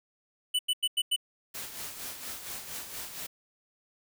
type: tone bursts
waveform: square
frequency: 2978 Hz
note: F#7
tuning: 11 cents sharp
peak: -25 dBFS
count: 5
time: 0.54-1.163 s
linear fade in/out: 10 ms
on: 51 ms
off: 92 ms
type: noise with tremolo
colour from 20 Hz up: white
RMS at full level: -38 dBFS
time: 1.54-3.27 s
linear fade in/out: 10 ms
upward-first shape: sine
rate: 4.3 Hz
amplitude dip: 55%
effects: none